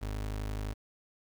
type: tone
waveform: 30% pulse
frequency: 51.8 Hz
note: G#1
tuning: 4 cents flat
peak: -31 dBFS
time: 0.01-0.74 s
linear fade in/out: 20 ms
effects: 10-bit